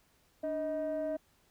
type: tone pair together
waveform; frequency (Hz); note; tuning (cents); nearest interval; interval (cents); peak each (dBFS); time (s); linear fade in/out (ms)
sine; 293.7 / 628.5; D4 / D#5; 0 / +17; octave + minor second; 1317; -36 / -31; 0.43-1.17; 10
effects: tanh soft clip ceiling -29 dBFS + pink hiss -69 dBFS RMS until 1.5 s